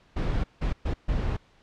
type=noise bursts at uneven times; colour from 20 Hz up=brown; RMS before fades=-26 dBFS; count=4; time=0.16-0.44 / 0.61-0.73 / 0.85-0.94 / 1.08-1.37 s; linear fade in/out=10 ms; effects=pink hiss -60 dBFS RMS until 1.62 s + low-pass 4000 Hz 12 dB/octave